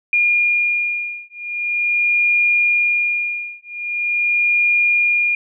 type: beating tone pair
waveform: sine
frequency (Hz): 2420 / 2420.43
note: D#7 / D#7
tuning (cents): -49 / -48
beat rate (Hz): 0.43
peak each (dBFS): -18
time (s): 0.13-5.35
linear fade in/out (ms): 2
effects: none